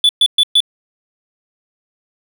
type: tone bursts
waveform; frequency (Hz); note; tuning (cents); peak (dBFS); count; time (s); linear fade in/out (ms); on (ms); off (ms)
triangle; 3464; A7; -28; -6; 4; 0.04-0.604; 2; 51; 120
effects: none